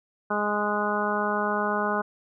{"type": "harmonic tone with a mistuned harmonic", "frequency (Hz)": 207.7, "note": "G#3", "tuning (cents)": 0, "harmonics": [1, 2, 3, 4, 5, 6, 7], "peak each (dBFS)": [-31, -31, -31, -31, -31, -31, -31], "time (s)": [0.3, 2.02], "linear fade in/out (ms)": 10, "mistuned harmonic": 7, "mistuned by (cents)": 17, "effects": []}